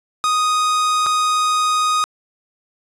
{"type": "tone with dropouts", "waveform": "45% pulse", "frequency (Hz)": 1244.5, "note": "D#6", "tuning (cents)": 0, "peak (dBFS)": -15, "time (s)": [0.24, 2.04], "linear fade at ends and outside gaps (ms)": 0, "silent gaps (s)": [1.062, 1.066], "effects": ["resampled to 22050 Hz", "9-bit"]}